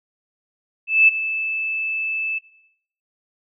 sine tone with ADSR envelope, 2627 Hz, E7, 7 cents flat, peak -7 dBFS, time 0.87-2.39 s, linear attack 210 ms, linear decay 17 ms, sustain -14 dB, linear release 13 ms, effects noise-tail reverb RT60 0.7 s tail -18 dB re dry

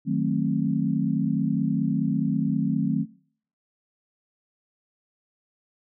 sine chord, D# diminished seventh, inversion none, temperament equal with one note detuned, 155.56 / 185 / 220 / 265.3 Hz, D#3 / F#3 / A3 / C4, 0 / 0 / 0 / +24 cents, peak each -27 dBFS, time 0.05-3.06 s, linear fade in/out 50 ms, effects noise-tail reverb RT60 0.6 s tail -24 dB re dry

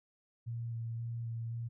sine tone with vibrato, 115.9 Hz, A#2, 10 cents flat, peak -36 dBFS, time 0.46-1.69 s, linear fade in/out 20 ms, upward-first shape square, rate 1.9 Hz, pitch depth 13 cents each way, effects none

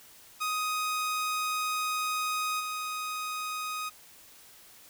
sawtooth tone with level steps, 1251 Hz, D#6, 9 cents sharp, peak -25 / -29 dBFS, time 0.4-3.9 s, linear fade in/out 20 ms, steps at 2.59 s, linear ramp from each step 20 ms, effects white hiss -54 dBFS RMS until 4.89 s

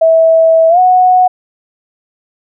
sine tone with pitch glide, 651 to 735 Hz, E5 to F#5, -22 to -12 cents, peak -4 dBFS, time 0.01-1.28 s, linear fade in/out 10 ms, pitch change +210 cents, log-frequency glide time 0.69-0.79 s, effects none

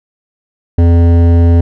sine tone with hard clipping, 85 Hz, F2, 46 cents flat, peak -6 dBFS, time 0.78-1.61 s, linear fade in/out 5 ms, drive 13 dB, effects none

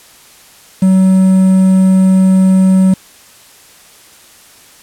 triangle tone with quantisation, 188.5 Hz, F#3, 32 cents sharp, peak -3 dBFS, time 0.82-2.94 s, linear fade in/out 5 ms, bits 5, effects white hiss -41 dBFS RMS until 4.82 s + low-pass 12000 Hz 12 dB/octave

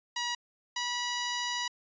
10% pulse tone pair in turn, 963 / 973.1 Hz, B5 / B5, -44 / -26 cents, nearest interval unison, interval 18 cents, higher second, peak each -22 / -22 dBFS, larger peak neither, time 0.16-0.35 / 0.76-1.68 s, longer second, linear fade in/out 5 ms, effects resampled to 16000 Hz

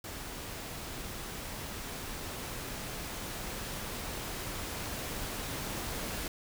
pink noise with level ramp, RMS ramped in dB -42 to -37 dBFS, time 0.04-6.28 s, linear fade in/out 2 ms, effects none

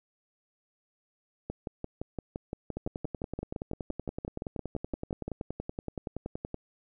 two click trains, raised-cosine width 2 ms, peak -21 / -21 dBFS, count 23 / 41, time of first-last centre 1.5-5.28 / 2.77-6.544 s, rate 5.82 / 10.6 Hz, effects none

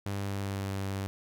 sawtooth tone with pitch glide, 99.8 to 97.58 Hz, G2 to G2, +32 to -7 cents, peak -28 dBFS, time 0.06-1.07 s, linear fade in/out 0 ms, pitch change -39 cents, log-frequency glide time 0.18-0.73 s, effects none

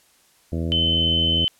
harmonic tone, 82.41 Hz, E2, in tune, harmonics 1 / 2 / 3 / 4 / 5 / 6 / 7 / 8, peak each -25 / -28 / -30 / -32 / -39 / -37 / -39 / -43 dBFS, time 0.52-1.45 s, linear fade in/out 5 ms
sine tone, 3054 Hz, G7, 46 cents flat, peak -18 dBFS, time 0.72-1.48 s, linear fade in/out 0 ms
effects white hiss -58 dBFS RMS until 1.59 s + low-pass 12000 Hz 12 dB/octave

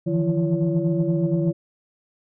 sine tone cluster, 151.6 / 164.2 / 172.7 / 338.2 / 563 Hz, D#3 / E3 / F3 / E4 / C#5, -45 / -6 / -19 / +44 / +27 cents, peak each -25 / -23 / -24 / -24 / -29 dBFS, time 0.06-1.53 s, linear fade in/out 20 ms, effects tanh soft clip ceiling -10 dBFS

